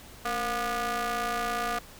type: ring-modulated tone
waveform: sawtooth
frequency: 246.9 Hz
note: B3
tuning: in tune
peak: -21 dBFS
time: 0.25-1.79 s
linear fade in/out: 5 ms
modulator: 959 Hz
effects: pink hiss -49 dBFS RMS until 1.99 s